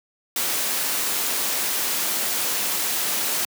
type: noise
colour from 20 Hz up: white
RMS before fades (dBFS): -24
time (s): 0.36-3.45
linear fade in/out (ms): 2
effects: high-pass 200 Hz 12 dB/octave